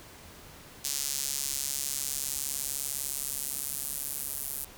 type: tone with high-pass filter sweep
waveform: sawtooth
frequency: 139.7 Hz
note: C#3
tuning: 14 cents sharp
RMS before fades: -34 dBFS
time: 0.84-4.65 s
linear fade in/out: 10 ms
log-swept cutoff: 6100 to 11000 Hz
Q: 1.2
effects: pink hiss -50 dBFS RMS until 4.77 s